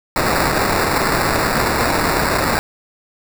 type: noise with sample-and-hold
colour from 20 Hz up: white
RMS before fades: -17 dBFS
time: 0.16-2.59 s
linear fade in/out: 0 ms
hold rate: 3150 Hz
effects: none